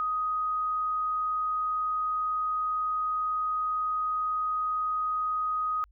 sine tone, 1251 Hz, D#6, 9 cents sharp, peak -26 dBFS, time 0-5.84 s, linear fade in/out 0 ms, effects added 50 Hz sine -56 dBFS peak until 5.91 s

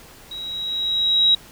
sine tone with level ramp, 3842 Hz, B7, 48 cents flat, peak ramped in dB -30 to -11 dBFS, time 0.31-1.35 s, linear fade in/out 5 ms, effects pink hiss -45 dBFS RMS until 1.51 s

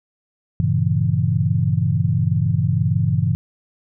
sine chord, G diminished seventh, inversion none, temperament equal, 98 / 116.54 / 138.59 / 164.81 Hz, G2 / Bb2 / Db3 / Fb3, 0 / 0 / 0 / 0 cents, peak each -21 dBFS, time 0.6-3.35 s, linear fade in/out 0 ms, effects none

